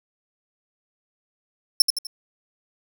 sawtooth tone with echo, 5350 Hz, E8, 25 cents sharp, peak -7 dBFS, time 1.8-1.82 s, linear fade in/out 2 ms, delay 83 ms, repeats 3, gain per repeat -7 dB, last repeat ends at 2.069 s, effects none

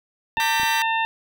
harmonic tone, 900 Hz, A5, 39 cents sharp, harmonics 1 / 2 / 3 / 4, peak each -22 / -26 / -26 / -32 dBFS, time 0.37-1.05 s, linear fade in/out 0 ms
clicks, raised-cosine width 3 ms, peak -25 dBFS, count 3, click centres 0.379 / 0.598 / 0.633 s
20% pulse chord, G major, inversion second, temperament just, 1176 / 1568 / 1960 Hz, D6 / G6 / B6, +2 / 0 / -14 cents, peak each -28 / -24 / -22 dBFS, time 0.4-0.82 s, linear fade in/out 0 ms
effects none

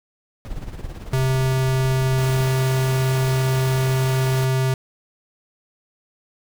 brown noise with tremolo, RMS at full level -29 dBFS, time 0.45-2.48 s, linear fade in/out 0 ms, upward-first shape sine, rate 18 Hz, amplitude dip 60%
square tone, 131.2 Hz, C3, 5 cents sharp, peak -18 dBFS, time 1.13-4.74 s, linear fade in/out 2 ms
pink noise, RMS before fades -33 dBFS, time 2.18-4.45 s, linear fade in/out 5 ms
effects none

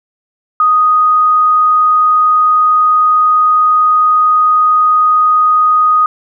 sine tone, 1244.5 Hz, D#6, in tune, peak -6 dBFS, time 0.6-6.06 s, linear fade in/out 2 ms, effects none

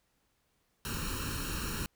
pink noise with comb filter, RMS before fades -36 dBFS, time 0.85-1.86 s, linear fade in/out 0 ms, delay 0.72 ms, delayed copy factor +0.9, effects pink hiss -75 dBFS RMS until 1.95 s

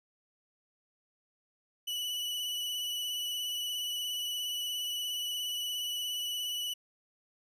40% pulse tone with vibrato, 2960 Hz, F#7, in tune, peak -32 dBFS, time 1.87-6.74 s, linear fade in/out 10 ms, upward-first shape sine, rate 17 Hz, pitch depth 21 cents each way, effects none

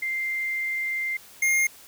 sine / square tone pair in turn, 2093 / 2126 Hz, C7 / C7, 0 / +27 cents, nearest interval unison, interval 27 cents, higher second, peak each -25 / -20 dBFS, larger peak second, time 0.02-1.17 / 1.42-1.67 s, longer first, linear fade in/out 5 ms, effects white hiss -49 dBFS RMS until 1.87 s

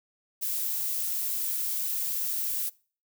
violet noise, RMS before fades -30 dBFS, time 0.41-2.7 s, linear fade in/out 20 ms, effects noise-tail reverb RT60 0.4 s tail -23 dB re dry

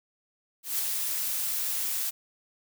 blue noise with ADSR envelope, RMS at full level -27 dBFS, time 0.63-2.11 s, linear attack 160 ms, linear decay 6 ms, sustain -3 dB, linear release 19 ms, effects none

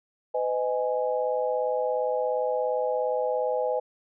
sine chord, G# minor, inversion first, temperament equal with one note detuned, 505.1 / 622.3 / 830.6 Hz, B4 / D#5 / G#5, +39 / 0 / 0 cents, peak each -26 / -29 / -31 dBFS, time 0.34-3.8 s, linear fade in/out 10 ms, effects none

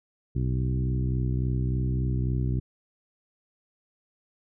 harmonic tone with a mistuned harmonic, 63.5 Hz, B1, 49 cents sharp, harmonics 1 / 2 / 3 / 4 / 5 / 6, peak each -28 / -26 / -35 / -38 / -38 / -42 dBFS, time 0.35-2.6 s, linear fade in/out 10 ms, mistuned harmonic 1, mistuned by +26 cents, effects none

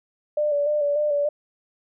sine tone with vibrato, 587.3 Hz, D5, in tune, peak -19 dBFS, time 0.37-1.29 s, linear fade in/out 5 ms, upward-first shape square, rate 3.4 Hz, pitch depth 31 cents each way, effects none

